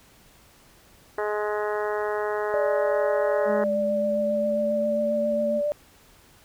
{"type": "harmonic tone", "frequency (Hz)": 210, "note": "G#3", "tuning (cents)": 19, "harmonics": [2, 3, 4, 5, 6, 7, 8, 9], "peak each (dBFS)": [-27, -31, -33, -35, -37, -38, -39, -40], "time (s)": [1.18, 3.64], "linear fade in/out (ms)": 2}
{"type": "tone with vibrato", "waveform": "sine", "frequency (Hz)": 587.3, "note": "D5", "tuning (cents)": 0, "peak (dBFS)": -22, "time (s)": [2.54, 5.72], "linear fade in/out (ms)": 0, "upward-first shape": "sine", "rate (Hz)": 7.4, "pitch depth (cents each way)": 17}
{"type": "tone with pitch glide", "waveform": "sine", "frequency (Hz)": [210, 223.8], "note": ["G#3", "A3"], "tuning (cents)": [19, 30], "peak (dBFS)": -28, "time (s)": [3.45, 5.62], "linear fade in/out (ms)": 50, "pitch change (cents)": 111, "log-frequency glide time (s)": [3.73, 5.17]}
{"effects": ["pink hiss -55 dBFS RMS until 6.44 s"]}